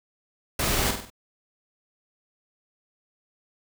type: noise with echo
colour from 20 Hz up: pink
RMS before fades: -25 dBFS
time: 0.59-0.91 s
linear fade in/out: 5 ms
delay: 48 ms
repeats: 4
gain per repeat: -6 dB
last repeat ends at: 1.102 s
effects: none